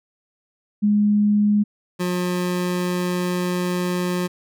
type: tone pair in turn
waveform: sine / 25% pulse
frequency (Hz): 207.7 / 179.07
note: G#3 / F3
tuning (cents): 0 / +44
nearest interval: minor third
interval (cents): 256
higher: first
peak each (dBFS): -14 / -17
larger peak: first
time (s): 0.82-1.64 / 1.99-4.28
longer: second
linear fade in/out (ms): 20
effects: none